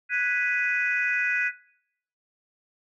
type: chord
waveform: sine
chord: G# minor seventh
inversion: third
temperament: equal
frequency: 1480 / 1661.2 / 1975.5 / 2489 Hz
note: F#6 / G#6 / B6 / D#7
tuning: 0 / 0 / 0 / 0 cents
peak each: -27 / -31 / -28 / -27 dBFS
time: 0.09-1.52 s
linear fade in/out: 50 ms
effects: noise-tail reverb RT60 0.7 s tail -19 dB re dry + tanh soft clip ceiling -13 dBFS